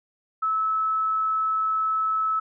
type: tone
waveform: sine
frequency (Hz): 1301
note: E6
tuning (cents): -23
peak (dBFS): -21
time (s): 0.42-2.4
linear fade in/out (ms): 10
effects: none